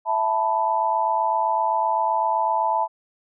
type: chord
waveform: sine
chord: E suspended fourth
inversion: none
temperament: equal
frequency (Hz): 659.3 / 880 / 987.8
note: E5 / A5 / B5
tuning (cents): 0 / 0 / 0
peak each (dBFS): -26 / -21 / -24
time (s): 0.05-2.88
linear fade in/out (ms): 50
effects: none